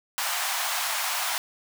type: high-pass noise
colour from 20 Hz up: pink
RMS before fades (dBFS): -28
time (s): 0.18-1.38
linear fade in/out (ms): 0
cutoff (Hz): 700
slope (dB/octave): 48
effects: none